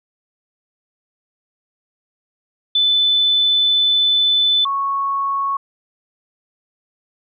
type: tone pair in turn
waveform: sine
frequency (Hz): 3508 / 1105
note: A7 / C#6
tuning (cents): -6 / -6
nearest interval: octave + minor sixth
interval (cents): 2000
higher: first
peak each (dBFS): -12 / -17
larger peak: first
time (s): 2.75-4.65 / 4.65-5.57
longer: first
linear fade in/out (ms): 5
effects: none